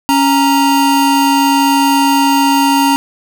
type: tone pair together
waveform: square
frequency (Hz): 277.2 / 932.3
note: C#4 / A#5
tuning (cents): 0 / 0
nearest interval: octave + major sixth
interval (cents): 2100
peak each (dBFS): -12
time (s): 0.09-2.96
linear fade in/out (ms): 0
effects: none